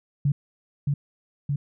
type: tone with echo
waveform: sine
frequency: 142.4 Hz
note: C#3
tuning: 47 cents sharp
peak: -18 dBFS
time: 0.25-0.32 s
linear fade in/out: 5 ms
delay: 620 ms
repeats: 2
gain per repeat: -2 dB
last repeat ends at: 1.56 s
effects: none